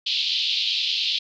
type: band-pass noise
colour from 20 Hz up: white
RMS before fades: -24 dBFS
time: 0.06-1.19 s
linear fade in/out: 10 ms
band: 2800 to 4400 Hz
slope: 48 dB/octave
effects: none